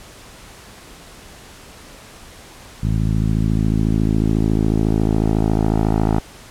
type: tone with low-pass filter sweep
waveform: 10% pulse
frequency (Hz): 54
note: A1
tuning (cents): -32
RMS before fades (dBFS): -17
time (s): 2.83-6.2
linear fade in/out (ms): 5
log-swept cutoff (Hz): 150 to 920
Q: 1.1
effects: pink hiss -41 dBFS RMS until 6.5 s + low-pass 11000 Hz 12 dB/octave